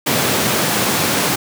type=high-pass noise; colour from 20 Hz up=pink; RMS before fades=-17 dBFS; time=0.06-1.36 s; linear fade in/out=10 ms; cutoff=120 Hz; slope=24 dB/octave; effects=none